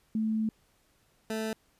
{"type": "tone pair in turn", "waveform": ["sine", "20% pulse"], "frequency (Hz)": [219.1, 219.9], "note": ["A3", "A3"], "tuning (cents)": [-7, -1], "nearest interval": "unison", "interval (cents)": 6, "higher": "second", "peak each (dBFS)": -26, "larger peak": "neither", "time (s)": [[0.15, 0.49], [1.3, 1.53]], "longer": "first", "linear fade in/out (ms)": 2, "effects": ["pink hiss -68 dBFS RMS until 1.79 s", "resampled to 32000 Hz"]}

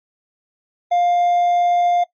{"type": "tone with hard clipping", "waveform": "triangle", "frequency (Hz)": 703, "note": "F5", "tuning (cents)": 11, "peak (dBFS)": -14, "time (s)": [0.91, 2.04], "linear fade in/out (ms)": 10, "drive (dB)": 5, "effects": ["noise-tail reverb RT60 0.1 s tail -19 dB re dry", "MP3 32 kbps"]}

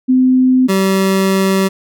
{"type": "tone pair in turn", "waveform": ["sine", "25% pulse"], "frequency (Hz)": [256.6, 192.23], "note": ["C4", "G3"], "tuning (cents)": [-34, -34], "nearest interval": "perfect fourth", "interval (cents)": 500, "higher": "first", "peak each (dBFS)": -7, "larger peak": "neither", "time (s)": [[0.08, 0.68], [0.68, 1.69]], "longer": "second", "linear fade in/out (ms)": 20, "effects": []}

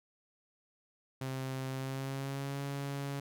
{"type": "tone with pitch glide", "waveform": "sawtooth", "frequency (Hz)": [132.1, 139.96], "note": ["C3", "C#3"], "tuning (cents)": [17, 17], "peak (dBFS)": -32, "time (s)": [1.21, 3.2], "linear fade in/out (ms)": 5, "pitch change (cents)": 100, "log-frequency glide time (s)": [1.71, 2.62], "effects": []}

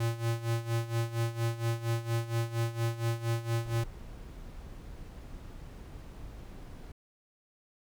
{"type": "tone with tremolo", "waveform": "square", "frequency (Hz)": 115.7, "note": "A#2", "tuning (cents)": -13, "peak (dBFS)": -27, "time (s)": [0, 3.84], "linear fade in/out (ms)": 5, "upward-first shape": "sine", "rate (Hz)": 4.3, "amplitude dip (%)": 80}
{"type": "noise", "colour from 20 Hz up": "brown", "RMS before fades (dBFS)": -45, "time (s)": [3.65, 6.92], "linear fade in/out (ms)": 5}
{"effects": []}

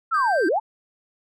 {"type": "linear two-way sweep", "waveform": "sine", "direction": "down then up", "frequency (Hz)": [1388, 298.8, 932], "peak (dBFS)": -18, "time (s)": [0.11, 0.6], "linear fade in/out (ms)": 20, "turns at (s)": 0.47}
{"type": "tone", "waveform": "triangle", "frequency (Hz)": 1568, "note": "G6", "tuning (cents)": 0, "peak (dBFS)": -23, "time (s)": [0.14, 0.49], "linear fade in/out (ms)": 5}
{"effects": []}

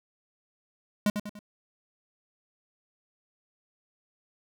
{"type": "tone with echo", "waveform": "square", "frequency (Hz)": 207.7, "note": "G#3", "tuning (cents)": 0, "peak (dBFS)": -22, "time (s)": [1.06, 1.1], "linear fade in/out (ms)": 2, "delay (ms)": 97, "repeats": 3, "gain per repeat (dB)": -7, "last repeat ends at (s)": 1.391, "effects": []}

